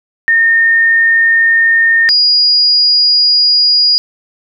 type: tone pair in turn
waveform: sine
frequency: 1828 / 4880 Hz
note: A#6 / D#8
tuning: -34 / -34 cents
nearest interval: octave + perfect fourth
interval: 1700 cents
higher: second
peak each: -6 dBFS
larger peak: neither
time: 0.28-2.09 / 2.09-3.98 s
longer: second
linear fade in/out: 0 ms
effects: none